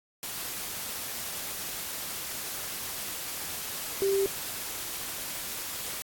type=tone in noise; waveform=sine; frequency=392 Hz; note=G4; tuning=in tune; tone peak=-23 dBFS; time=4.02-4.26 s; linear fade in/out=0 ms; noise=white; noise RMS=-36 dBFS; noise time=0.23-6.02 s; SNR=+10 dB; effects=AAC 64 kbps